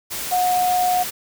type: tone in noise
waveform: sine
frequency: 726 Hz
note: F#5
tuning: 33 cents flat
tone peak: -16 dBFS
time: 0.31-1.04 s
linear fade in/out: 20 ms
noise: white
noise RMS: -28 dBFS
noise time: 0.1-1.11 s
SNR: +9 dB
effects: none